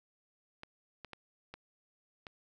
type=clicks; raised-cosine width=0.3 ms; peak=-29 dBFS; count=5; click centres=0.634 / 1.047 / 1.133 / 1.54 / 2.268 s; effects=none